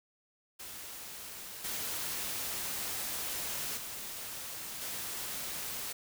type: noise with level steps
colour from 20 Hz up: white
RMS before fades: -45 / -37 / -42 / -39 dBFS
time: 0.59-5.93 s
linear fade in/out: 10 ms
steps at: 1.64 / 3.77 / 4.81 s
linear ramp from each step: 5 ms
effects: none